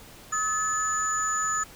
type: tone cluster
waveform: sine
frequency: 1275 / 1730 / 6940 Hz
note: D#6 / A6 / A8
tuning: +42 / -30 / -25 cents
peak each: -27 / -33 / -28 dBFS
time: 0.32-1.64 s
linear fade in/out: 10 ms
effects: pink hiss -48 dBFS RMS until 1.75 s